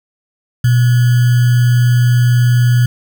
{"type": "tone with sample-and-hold", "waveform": "sine", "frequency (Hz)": 121.9, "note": "B2", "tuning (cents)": -22, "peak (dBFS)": -7, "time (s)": [0.64, 2.86], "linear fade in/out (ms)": 5, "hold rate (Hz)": 1575, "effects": []}